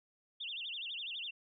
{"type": "tone with vibrato", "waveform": "sine", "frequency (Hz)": 3136, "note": "G7", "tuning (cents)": 0, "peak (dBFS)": -39, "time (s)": [0.4, 1.31], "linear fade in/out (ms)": 10, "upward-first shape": "sine", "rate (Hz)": 12, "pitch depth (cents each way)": 270, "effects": []}